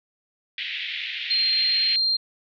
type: band-pass noise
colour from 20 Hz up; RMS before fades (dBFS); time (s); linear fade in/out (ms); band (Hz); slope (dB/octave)
white; -31; 0.58-1.96; 2; 1900 to 3700; 48
type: tone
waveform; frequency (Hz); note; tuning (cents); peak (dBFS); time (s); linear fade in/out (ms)
sine; 4186; C8; 0; -19; 1.3-2.17; 10
effects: none